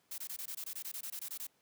blue noise bursts, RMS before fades -42 dBFS, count 15, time 0.11-1.469 s, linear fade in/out 5 ms, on 71 ms, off 21 ms, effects pink hiss -73 dBFS RMS until 1.61 s + high-pass 150 Hz 12 dB/octave

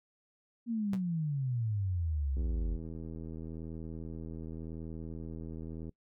sine exponential sweep, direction down, 240 to 46.95 Hz, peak -30 dBFS, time 0.66-2.79 s, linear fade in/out 50 ms
sawtooth tone with exponential decay, 123.2 Hz, B2, 4 cents flat, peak -32 dBFS, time 0.93-1.02 s, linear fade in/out 0 ms, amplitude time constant 18 ms
click train, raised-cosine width 3 ms, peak -31 dBFS, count 286, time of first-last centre 2.37-5.893 s, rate 80.9 Hz
effects noise-tail reverb RT60 0.1 s tail -22 dB re dry

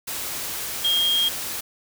sine tone in noise, 3236 Hz, G#7, 46 cents flat, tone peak -18 dBFS, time 0.84-1.29 s, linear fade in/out 10 ms, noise white, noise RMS -30 dBFS, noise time 0.07-1.61 s, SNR +9 dB, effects none

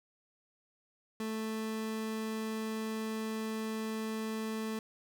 30% pulse tone, 219.9 Hz, A3, 1 cent flat, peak -32 dBFS, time 1.2-4.79 s, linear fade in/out 2 ms, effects none

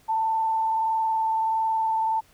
sine tone with frequency modulation, 889 Hz, A5, 18 cents sharp, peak -21 dBFS, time 0.08-2.21 s, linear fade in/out 20 ms, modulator 21.5 Hz, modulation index 0.47, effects pink hiss -58 dBFS RMS until 2.33 s

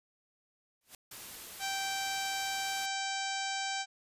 white noise with exponential growth, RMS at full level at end -45 dBFS, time 0.81-0.95 s, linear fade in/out 2 ms, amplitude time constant 30 ms
white noise, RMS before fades -46 dBFS, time 1.11-2.86 s, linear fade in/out 5 ms
harmonic tone, 780 Hz, G5, 9 cents flat, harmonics 1 / 2 / 3 / 4 / 5 / 6 / 7 / 8 / 9 / 10, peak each -37 / -40 / -42 / -43 / -44 / -45 / -45 / -46 / -47 / -47 dBFS, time 1.59-3.86 s, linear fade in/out 50 ms
effects resampled to 32000 Hz

